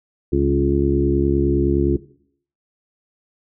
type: harmonic tone with a mistuned harmonic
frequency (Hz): 69.7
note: C#2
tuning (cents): +10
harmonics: 1 / 2 / 3 / 4 / 5 / 6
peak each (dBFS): -22 / -23 / -27 / -22 / -18 / -26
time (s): 0.32-1.97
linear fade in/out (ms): 10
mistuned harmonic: 3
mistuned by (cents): -17
effects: noise-tail reverb RT60 0.6 s tail -17 dB re dry